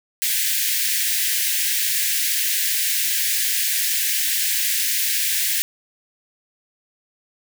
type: high-pass noise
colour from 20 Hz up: white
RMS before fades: -21 dBFS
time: 0.22-5.62 s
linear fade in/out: 0 ms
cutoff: 1600 Hz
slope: 96 dB/octave
effects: none